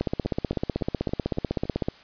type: two click trains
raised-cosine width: 2 ms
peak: -11 / -24 dBFS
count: 31 / 6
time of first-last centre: 0.01-1.885 / 0.25-1.654 s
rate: 16 / 3.56 Hz
effects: white hiss -51 dBFS RMS until 2.03 s + resampled to 11025 Hz